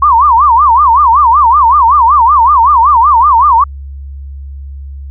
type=tone with vibrato; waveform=sine; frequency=1046.5 Hz; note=C6; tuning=in tune; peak=-3 dBFS; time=0.02-3.64 s; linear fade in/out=5 ms; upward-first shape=sine; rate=5.3 Hz; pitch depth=260 cents each way; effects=added 69 Hz sine -22 dBFS peak until 5.1 s